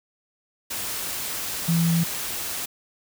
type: tone in noise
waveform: sine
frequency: 167.4 Hz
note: E3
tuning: 27 cents sharp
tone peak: -18 dBFS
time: 1.68-2.04 s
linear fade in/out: 10 ms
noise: white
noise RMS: -30 dBFS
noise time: 0.7-2.66 s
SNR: +9 dB
effects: none